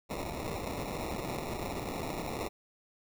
white noise with sample-and-hold, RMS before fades -37 dBFS, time 0.09-2.49 s, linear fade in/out 20 ms, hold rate 1575 Hz, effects none

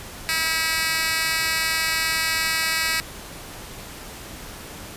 10% pulse tone with high-pass filter, 322.6 Hz, E4, 37 cents flat, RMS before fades -23 dBFS, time 0.29-3 s, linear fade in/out 0 ms, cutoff 2400 Hz, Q 1.3, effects pink hiss -38 dBFS RMS until 4.96 s + resampled to 32000 Hz

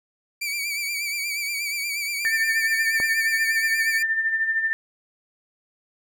sawtooth tone with vibrato, 2312 Hz, D7, 28 cents flat, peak -22 dBFS, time 0.41-4.03 s, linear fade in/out 10 ms, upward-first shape sine, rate 8.4 Hz, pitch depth 56 cents each way
sine tone with tremolo, 1792 Hz, A6, 31 cents sharp, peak -18 dBFS, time 2.25-4.73 s, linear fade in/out 0 ms, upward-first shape sine, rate 13 Hz, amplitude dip 55%
click, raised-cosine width 1 ms, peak -18 dBFS, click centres 3.001 s
effects none

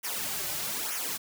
white noise with flanger, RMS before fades -33 dBFS, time 0.03-1.18 s, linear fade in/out 20 ms, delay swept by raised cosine 0.23 to 4.33 ms, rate 1.1 Hz, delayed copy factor -0.75, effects none

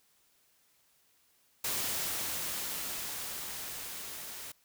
white noise with level ramp, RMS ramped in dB -33 to -44 dBFS, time 1.64-4.52 s, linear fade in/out 5 ms, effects white hiss -69 dBFS RMS until 4.64 s

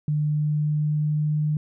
sine tone with pitch glide, 150 to 151.48 Hz, D3 to D#3, +37 to -46 cents, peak -20 dBFS, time 0.08-1.57 s, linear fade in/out 2 ms, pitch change +17 cents, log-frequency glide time 0.28-1.43 s, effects none

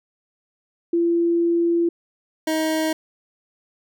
sine / 25% pulse tone pair in turn, 340 / 315.9 Hz, F4 / D#4, -46 / +26 cents, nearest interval minor second, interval 128 cents, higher first, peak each -16 dBFS, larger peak neither, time 0.93-1.89 / 2.47-2.93 s, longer first, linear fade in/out 5 ms, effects none

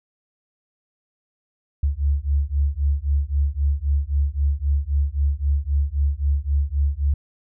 sine beating tone pair, 69.3 / 73.1 Hz, C#2 / D2, 0 / -7 cents, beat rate 3.8 Hz, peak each -21 dBFS, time 1.83-7.14 s, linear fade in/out 5 ms, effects none

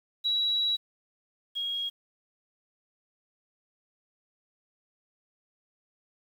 sine tone pair in turn, 3895 / 3284 Hz, B7 / G#7, -25 / -20 cents, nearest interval minor third, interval 295 cents, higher first, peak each -24 / -29 dBFS, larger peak first, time 0.24-0.77 / 1.55-1.9 s, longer first, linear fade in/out 20 ms, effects 9-bit

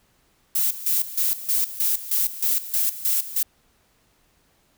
violet noise with tremolo, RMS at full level -21 dBFS, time 0.55-3.43 s, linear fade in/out 5 ms, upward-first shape square, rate 3.2 Hz, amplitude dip 80%, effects pink hiss -63 dBFS RMS until 4.77 s

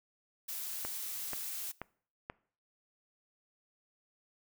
blue noise, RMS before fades -40 dBFS, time 0.48-1.72 s, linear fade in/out 10 ms
click train, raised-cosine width 0.5 ms, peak -24 dBFS, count 4, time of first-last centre 0.85-2.299 s, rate 2.07 Hz
effects noise-tail reverb RT60 0.5 s tail -22 dB re dry

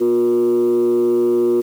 sine tone with frequency modulation, 358.8 Hz, F4, 47 cents sharp, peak -11 dBFS, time 0-1.62 s, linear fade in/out 20 ms, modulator 117 Hz, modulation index 0.54, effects tanh soft clip ceiling -10 dBFS + 7-bit

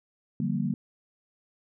sine chord, G minor seventh, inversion second, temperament just, 147 / 176.4 / 196 / 235.2 Hz, D3 / F3 / G3 / Bb3, +2 / +18 / 0 / +16 cents, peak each -31 / -33 / -30 / -30 dBFS, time 0.4-0.74 s, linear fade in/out 2 ms, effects none

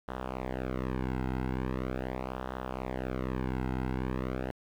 sawtooth tone with flanger, 64.1 Hz, C2, 35 cents flat, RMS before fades -34 dBFS, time 0.08-4.51 s, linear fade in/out 0 ms, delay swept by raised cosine 0.43 to 1.73 ms, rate 0.41 Hz, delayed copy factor -0.85, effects low-pass 2000 Hz 12 dB/octave + 9-bit

